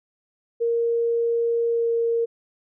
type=tone with pitch glide; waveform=sine; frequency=466.2 to 463.5 Hz; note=A#4 to A#4; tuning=0 to -10 cents; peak=-19 dBFS; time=0.6-2.26 s; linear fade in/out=20 ms; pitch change=-10 cents; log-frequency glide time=1.69-1.89 s; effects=none